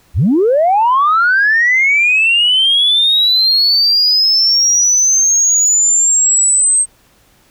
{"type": "linear sweep", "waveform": "sine", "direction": "up", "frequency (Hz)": [50.1, 8372], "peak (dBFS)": -7, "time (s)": [0.14, 6.86], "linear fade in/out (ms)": 50, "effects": ["tanh soft clip ceiling -4 dBFS", "pink hiss -51 dBFS RMS until 7.5 s"]}